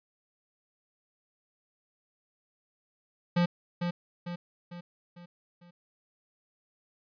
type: tone with echo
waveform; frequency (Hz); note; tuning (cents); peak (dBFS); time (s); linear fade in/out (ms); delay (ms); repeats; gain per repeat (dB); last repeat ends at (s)
square; 174.61; F3; 0; -23; 3.36-3.46; 10; 450; 5; -6; 5.71
effects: resampled to 11025 Hz